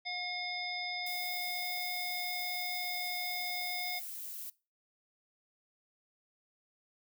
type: harmonic tone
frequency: 719 Hz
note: F#5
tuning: 50 cents flat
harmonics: 1 / 3 / 5 / 7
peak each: -43 / -39 / -43 / -41 dBFS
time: 0.05-4 s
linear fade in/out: 20 ms
type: noise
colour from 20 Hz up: violet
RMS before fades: -43 dBFS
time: 1.06-4.5 s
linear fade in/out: 5 ms
effects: noise-tail reverb RT60 0.3 s tail -21 dB re dry